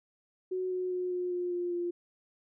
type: tone with pitch steps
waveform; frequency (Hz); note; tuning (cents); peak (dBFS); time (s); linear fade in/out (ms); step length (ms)
sine; 370 / 366.4 / 362.8 / 359.3 / 355.7 / 352.3 / 348.8; F#4 / F#4 / F#4 / F4 / F4 / F4 / F4; 0 / -17 / -34 / +49 / +32 / +15 / -2; -30; 0.51-1.91; 10; 200
effects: none

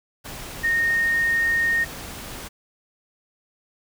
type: tone in noise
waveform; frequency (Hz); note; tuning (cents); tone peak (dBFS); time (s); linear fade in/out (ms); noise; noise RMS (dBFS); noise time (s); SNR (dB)
sine; 1847; A#6; -16; -18; 0.63-1.85; 20; pink; -36; 0.24-2.49; +15
effects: none

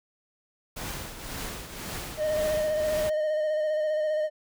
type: noise with tremolo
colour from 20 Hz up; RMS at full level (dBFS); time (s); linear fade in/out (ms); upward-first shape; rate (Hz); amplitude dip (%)
pink; -34; 0.76-3.1; 10; triangle; 1.9; 65
type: tone with vibrato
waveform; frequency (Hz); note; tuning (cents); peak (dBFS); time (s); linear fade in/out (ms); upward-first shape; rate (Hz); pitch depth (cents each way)
triangle; 615; D#5; -20; -22; 2.17-4.3; 50; square; 15; 22
effects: none

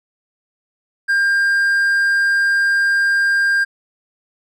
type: tone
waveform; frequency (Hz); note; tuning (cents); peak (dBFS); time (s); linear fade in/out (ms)
triangle; 1600; G6; +35; -11; 1.08-3.65; 20
effects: none

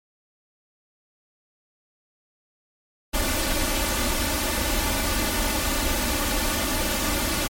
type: noise with comb filter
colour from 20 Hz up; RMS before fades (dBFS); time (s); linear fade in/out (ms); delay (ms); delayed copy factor
pink; -24; 3.13-7.48; 20; 3.4; +0.85
effects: MP3 64 kbps

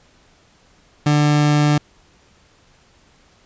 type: tone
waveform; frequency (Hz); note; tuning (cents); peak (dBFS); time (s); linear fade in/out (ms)
30% pulse; 148.2; D3; +16; -10; 1.06-1.78; 5
effects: pink hiss -54 dBFS RMS until 3.45 s + resampled to 16000 Hz

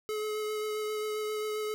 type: tone with vibrato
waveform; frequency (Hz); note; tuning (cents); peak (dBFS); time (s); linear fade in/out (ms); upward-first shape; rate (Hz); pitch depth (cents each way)
square; 427.2; G#4; +49; -32; 0.09-1.74; 0; sine; 7.5; 12
effects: none

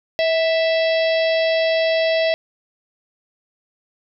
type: harmonic tone with a mistuned harmonic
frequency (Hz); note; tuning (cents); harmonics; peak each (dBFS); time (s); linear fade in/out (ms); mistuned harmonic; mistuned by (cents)
659.3; E5; 0; 1 / 3 / 4 / 5 / 6 / 7 / 8; -16 / -26 / -28 / -30 / -32 / -33 / -34; 0.19-2.34; 0; 1; -27
effects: none

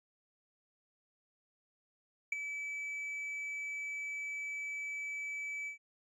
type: tone with ADSR envelope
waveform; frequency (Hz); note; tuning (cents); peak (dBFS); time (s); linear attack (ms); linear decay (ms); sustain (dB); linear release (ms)
triangle; 2300; D7; -37; -26; 2.32-5.78; 5; 12; -10; 110
effects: resampled to 24000 Hz

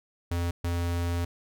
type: tone bursts at uneven times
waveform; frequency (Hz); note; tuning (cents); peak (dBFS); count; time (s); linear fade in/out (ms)
square; 86.2; F2; -22; -27; 2; 0.31-0.51 / 0.64-1.25; 5
effects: none

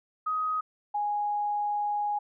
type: tone pair in turn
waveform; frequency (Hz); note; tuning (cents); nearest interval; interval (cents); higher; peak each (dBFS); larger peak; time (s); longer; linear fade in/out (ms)
sine; 1257 / 828.1; D#6 / G#5; +17 / -5; perfect fifth; 722; first; -26; neither; 0.26-0.61 / 0.94-2.19; second; 10
effects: none

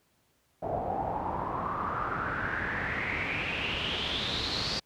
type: noise with low-pass filter sweep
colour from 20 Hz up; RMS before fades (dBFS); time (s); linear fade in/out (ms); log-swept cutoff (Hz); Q
pink; -32; 0.62-4.8; 10; 660 to 4700; 6.3
effects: pink hiss -70 dBFS RMS until 4.85 s + high-pass 60 Hz 12 dB/octave

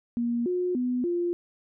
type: tone with pitch steps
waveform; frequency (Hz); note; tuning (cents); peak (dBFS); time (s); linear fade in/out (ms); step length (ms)
sine; 237 / 360.3 / 249.1 / 348.3; A#3 / F#4 / B3 / F4; +29 / -46 / +15 / -5; -24; 0.17-1.33; 0; 290
effects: none

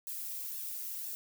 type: noise with flanger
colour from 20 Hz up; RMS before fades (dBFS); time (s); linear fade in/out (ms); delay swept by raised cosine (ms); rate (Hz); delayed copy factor
violet; -40; 0.07-1.15; 0; 1.1 to 2.9; 2; +0.7
effects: none

